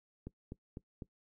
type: click train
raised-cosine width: 3 ms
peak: -30 dBFS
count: 4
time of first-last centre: 0.27-1.022 s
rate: 3.99 Hz
effects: noise-tail reverb RT60 0.1 s tail -20 dB re dry